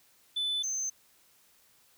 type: tone pair in turn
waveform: sine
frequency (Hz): 3500 / 6236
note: A7 / G8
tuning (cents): -10 / -10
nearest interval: minor seventh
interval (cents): 1000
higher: second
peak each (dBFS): -26 / -29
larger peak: first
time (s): 0.36-0.63 / 0.63-0.9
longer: neither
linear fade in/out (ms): 10
effects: tanh soft clip ceiling -27 dBFS + white hiss -64 dBFS RMS until 1.97 s